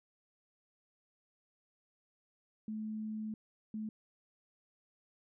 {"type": "tone bursts at uneven times", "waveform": "sine", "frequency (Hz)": 216.4, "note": "A3", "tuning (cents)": -29, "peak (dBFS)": -37, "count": 2, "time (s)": [[2.68, 3.34], [3.74, 3.89]], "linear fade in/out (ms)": 2, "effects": []}